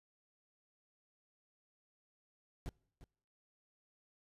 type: noise with echo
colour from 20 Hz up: brown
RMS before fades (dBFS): -41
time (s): 2.66-2.69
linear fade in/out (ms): 0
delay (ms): 350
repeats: 1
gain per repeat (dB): -14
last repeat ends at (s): 3.04
effects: noise-tail reverb RT60 0.7 s tail -26 dB re dry + resampled to 32000 Hz